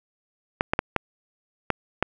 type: clicks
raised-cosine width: 0.5 ms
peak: -5 dBFS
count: 6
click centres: 0.609 / 0.735 / 0.791 / 0.963 / 1.703 / 2.026 s
effects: none